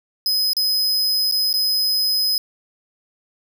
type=tone with dropouts; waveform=45% pulse; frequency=5050 Hz; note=D#8; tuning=25 cents sharp; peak=-17 dBFS; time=0.26-2.38 s; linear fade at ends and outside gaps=1 ms; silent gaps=0.533-0.567 / 1.313-1.322 / 1.529-1.539 s; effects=none